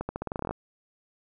accelerating click train, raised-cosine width 1 ms, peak -17 dBFS, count 13, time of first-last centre 0.01-0.51 s, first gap 80 ms, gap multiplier 0.87, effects none

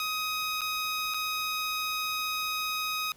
15% pulse tone with dropouts, 1257 Hz, D#6, 17 cents sharp, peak -23 dBFS, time 0-3.12 s, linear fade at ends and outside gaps 1 ms, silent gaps 0.609-0.616 / 1.139-1.143 s, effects pink hiss -58 dBFS RMS until 3.16 s

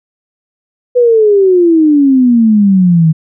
sine exponential sweep, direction down, 500 to 155.56 Hz, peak -4 dBFS, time 0.95-3.13 s, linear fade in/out 20 ms, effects none

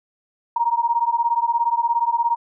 sine beating tone pair, 930 / 947 Hz, A#5 / A#5, -4 / +27 cents, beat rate 17 Hz, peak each -20 dBFS, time 0.56-2.36 s, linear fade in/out 5 ms, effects none

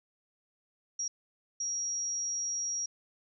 sine tone bursts at uneven times, 5670 Hz, F8, 25 cents sharp, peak -31 dBFS, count 2, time 0.99-1.08 / 1.6-2.86 s, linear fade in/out 5 ms, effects none

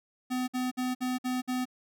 square tone bursts, 252.9 Hz, B3, 41 cents sharp, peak -29 dBFS, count 6, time 0.3-1.655 s, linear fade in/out 20 ms, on 180 ms, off 55 ms, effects none

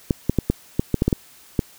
clicks, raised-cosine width 3 ms, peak -4 dBFS, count 10, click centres 0.108 / 0.296 / 0.387 / 0.5 / 0.795 / 0.943 / 1.021 / 1.08 / 1.128 / 1.592 s, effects white hiss -49 dBFS RMS until 1.78 s

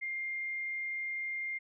sine tone, 2112 Hz, C7, 16 cents sharp, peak -34 dBFS, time 0.01-1.59 s, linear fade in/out 20 ms, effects none

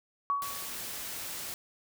sine tone with exponential decay, 1125 Hz, C#6, 25 cents sharp, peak -24 dBFS, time 0.3-0.81 s, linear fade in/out 0 ms, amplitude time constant 110 ms
white noise, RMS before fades -39 dBFS, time 0.42-1.54 s, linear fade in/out 0 ms
effects none

